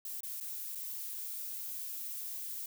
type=noise with dropouts; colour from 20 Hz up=violet; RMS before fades=-41 dBFS; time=0.05-2.66 s; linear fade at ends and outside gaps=2 ms; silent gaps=0.206-0.232 / 0.402-0.409 / 0.75-0.754 s; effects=none